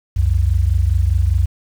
sine tone pair together, 64.6 / 89.55 Hz, C2 / F2, -21 / +44 cents, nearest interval tritone, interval 565 cents, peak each -15 dBFS, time 0.16-1.46 s, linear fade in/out 10 ms, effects 7-bit

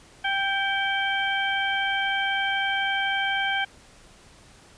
harmonic tone with a mistuned harmonic, 786 Hz, G5, 4 cents sharp, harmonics 1 / 2 / 3 / 4, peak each -28 / -26 / -30 / -30 dBFS, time 0.24-3.65 s, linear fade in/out 10 ms, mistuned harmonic 3, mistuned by -40 cents, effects pink hiss -52 dBFS RMS until 4.77 s + resampled to 22050 Hz

